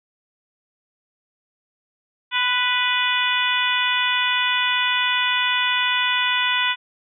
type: harmonic tone with a mistuned harmonic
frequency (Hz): 493.9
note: B4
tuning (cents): 0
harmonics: 2 / 3 / 4 / 5 / 6 / 7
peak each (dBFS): -25 / -25 / -25 / -25 / -25 / -25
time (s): 2.31-6.76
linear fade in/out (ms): 50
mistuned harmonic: 2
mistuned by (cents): +19
effects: none